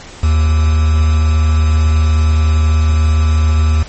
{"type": "tone with quantisation", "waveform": "triangle", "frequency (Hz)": 77.78, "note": "D#2", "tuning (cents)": 0, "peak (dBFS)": -6, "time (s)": [0.23, 3.83], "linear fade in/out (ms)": 5, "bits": 4, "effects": ["pink hiss -34 dBFS RMS until 3.88 s", "MP3 32 kbps"]}